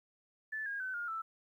sine tone with pitch steps, 1746 / 1629.1 / 1520 / 1418.2 / 1323.2 Hz, A6 / G#6 / F#6 / F6 / E6, -14 / -34 / +46 / +26 / +6 cents, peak -36 dBFS, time 0.52-1.22 s, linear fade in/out 10 ms, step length 140 ms, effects 12-bit

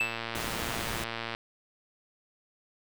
triangle tone with exponential decay, 2637 Hz, E7, in tune, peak -22 dBFS, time 0-0.28 s, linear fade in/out 5 ms, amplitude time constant 59 ms
click train, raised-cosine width 0.3 ms, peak -18 dBFS, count 155, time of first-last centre 0.01-1.349 s, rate 115 Hz
pink noise, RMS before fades -36 dBFS, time 0.35-1.04 s, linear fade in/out 2 ms
effects none

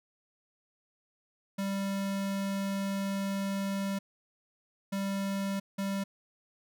square tone bursts at uneven times, 196.5 Hz, G3, 4 cents sharp, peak -31 dBFS, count 3, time 1.58-3.99 / 4.92-5.6 / 5.78-6.04 s, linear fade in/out 10 ms, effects none

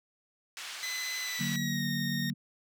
pink band-pass noise, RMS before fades -42 dBFS, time 0.57-1.56 s, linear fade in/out 0 ms, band 1700 to 6800 Hz, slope 12 dB/octave
20% pulse tone with pitch glide, 2020 to 1852.3 Hz, B6 to A#6, +39 to -12 cents, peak -29 dBFS, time 0.83-2.3 s, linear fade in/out 0 ms, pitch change -151 cents, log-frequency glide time 1.21-1.85 s
sine chord, D augmented, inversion none, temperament equal, 146.83 / 185 / 233.1 Hz, D3 / F#3 / A#3, 0 / 0 / 0 cents, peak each -35 dBFS, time 1.39-2.34 s, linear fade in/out 20 ms
effects none

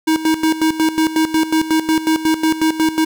square tone with tremolo, 317.4 Hz, D#4, 35 cents sharp, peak -12 dBFS, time 0.07-3.05 s, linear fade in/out 10 ms, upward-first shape square, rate 5.5 Hz, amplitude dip 75%, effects none

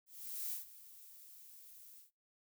violet noise with ADSR envelope, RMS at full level -40 dBFS, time 0.06-2.11 s, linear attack 450 ms, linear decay 140 ms, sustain -17 dB, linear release 130 ms, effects noise-tail reverb RT60 0.3 s tail -26 dB re dry

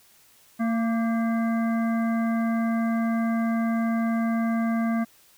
harmonic tone with a mistuned harmonic, 227.7 Hz, A#3, 40 cents flat, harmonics 1 / 3 / 5 / 7 / 9, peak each -22 / -32 / -36 / -39 / -41 dBFS, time 0.59-5.05 s, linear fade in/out 20 ms, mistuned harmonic 5, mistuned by +45 cents, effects white hiss -57 dBFS RMS until 5.37 s

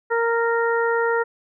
harmonic tone, 463.8 Hz, A#4, 9 cents flat, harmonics 1 / 2 / 3 / 4, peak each -20 / -25 / -25 / -28 dBFS, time 0.1-1.24 s, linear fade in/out 20 ms, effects none

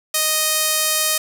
sawtooth tone with band-pass filter, 622.3 Hz, D#5, in tune, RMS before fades -19 dBFS, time 0.14-1.18 s, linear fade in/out 5 ms, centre 11000 Hz, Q 0.63, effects none

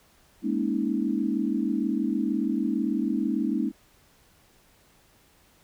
sine tone cluster, 208.1 / 234.5 / 280.7 / 318.7 Hz, G#3 / A#3 / C#4 / D#4, +4 / +11 / +22 / +42 cents, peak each -29 dBFS, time 0.42-3.72 s, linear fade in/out 50 ms, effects pink hiss -60 dBFS RMS until 5.63 s

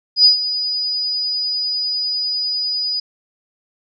sine tone with ADSR envelope, 4945 Hz, D#8, 12 cents flat, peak -5 dBFS, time 0.16-3 s, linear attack 86 ms, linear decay 120 ms, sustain -13 dB, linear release 6 ms, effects none

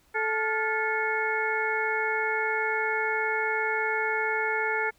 harmonic tone with a mistuned harmonic, 437.1 Hz, A4, 11 cents flat, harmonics 1 / 2 / 3 / 4 / 5, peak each -31 / -31 / -31 / -31 / -31 dBFS, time 0.14-4.91 s, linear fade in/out 20 ms, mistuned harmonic 3, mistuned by +130 cents, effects pink hiss -64 dBFS RMS until 4.98 s

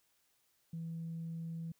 sine tone, 164.8 Hz, E3, in tune, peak -38 dBFS, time 0.73-1.72 s, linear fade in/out 5 ms, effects tanh soft clip ceiling -35 dBFS + white hiss -75 dBFS RMS until 1.79 s

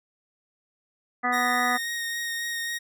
harmonic tone, 246.9 Hz, B3, in tune, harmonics 1 / 2 / 3 / 4 / 5 / 6 / 7 / 8, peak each -32 / -38 / -27 / -38 / -27 / -38 / -31 / -29 dBFS, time 1.23-1.78 s, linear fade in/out 20 ms
sawtooth tone with vibrato, 1864.7 Hz, A#6, in tune, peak -25 dBFS, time 1.32-2.79 s, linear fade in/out 20 ms, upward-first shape sine, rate 3.7 Hz, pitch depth 12 cents each way
effects none

